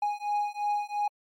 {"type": "beating tone pair", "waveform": "triangle", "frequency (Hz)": [826, 828.9], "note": ["G#5", "G#5"], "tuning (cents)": [-10, -4], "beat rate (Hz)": 2.9, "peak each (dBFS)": -28, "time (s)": [0.02, 1.08], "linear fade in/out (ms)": 5, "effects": ["MP3 64 kbps"]}